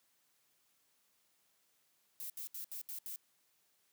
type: noise bursts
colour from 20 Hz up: violet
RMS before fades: -44 dBFS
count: 6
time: 2.2-3.159 s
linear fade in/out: 0 ms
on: 99 ms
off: 73 ms
effects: white hiss -75 dBFS RMS until 3.92 s + high-pass 100 Hz 12 dB/octave